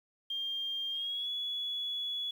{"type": "tone with pitch glide", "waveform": "sine", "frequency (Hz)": [3200, 3390], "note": ["G7", "G#7"], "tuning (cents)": [35, 35], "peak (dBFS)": -33, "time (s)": [0.3, 2.31], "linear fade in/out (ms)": 5, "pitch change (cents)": 100, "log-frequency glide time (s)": [0.91, 1.28], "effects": ["10-bit"]}